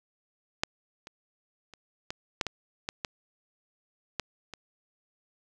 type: clicks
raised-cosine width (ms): 0.2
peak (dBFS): -8 / -26 / -30 / -17 / -9 / -15 / -14 / -14 / -12 / -23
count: 10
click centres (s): 0.635 / 1.071 / 1.737 / 2.105 / 2.412 / 2.467 / 2.889 / 3.048 / 4.197 / 4.537
effects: none